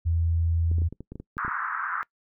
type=tone; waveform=sine; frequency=83.2 Hz; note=E2; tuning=17 cents sharp; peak=-21 dBFS; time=0.05-0.89 s; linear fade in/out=20 ms
type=clicks; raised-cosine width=3 ms; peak=-25 dBFS; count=11; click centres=0.715 / 0.784 / 0.819 / 0.926 / 1.006 / 1.12 / 1.156 / 1.2 / 1.369 / 1.449 / 1.48 s
type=band-pass noise; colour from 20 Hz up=pink; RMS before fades=-30 dBFS; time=1.38-2.03 s; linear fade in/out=0 ms; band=1100 to 1600 Hz; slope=48 dB/octave
effects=noise-tail reverb RT60 0.1 s tail -23 dB re dry